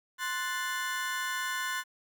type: chord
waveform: 35% pulse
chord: F# diminished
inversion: second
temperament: equal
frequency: 1046.5 / 1480 / 1760 Hz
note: C6 / F#6 / A6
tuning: 0 / 0 / 0 cents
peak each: -34 dBFS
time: 0.18-1.84 s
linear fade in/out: 50 ms
effects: 10-bit